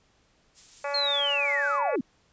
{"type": "noise with tremolo", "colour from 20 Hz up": "violet", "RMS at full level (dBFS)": -40, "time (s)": [0.54, 1.81], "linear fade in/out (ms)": 50, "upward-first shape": "triangle", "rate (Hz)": 5.5, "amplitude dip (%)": 35}
{"type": "harmonic tone", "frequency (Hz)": 284.2, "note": "C#4", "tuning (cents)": 43, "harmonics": [2, 3, 4, 5, 6, 7, 8, 9], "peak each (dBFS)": [-31, -35, -37, -39, -41, -42, -43, -44], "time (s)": [0.84, 1.96], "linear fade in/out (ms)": 5}
{"type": "linear sweep", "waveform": "sine", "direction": "down", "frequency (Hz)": [4300, 207.7], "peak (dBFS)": -24, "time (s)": [0.94, 2.01], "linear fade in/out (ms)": 5}
{"effects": ["pink hiss -65 dBFS RMS until 2.32 s", "resampled to 16000 Hz"]}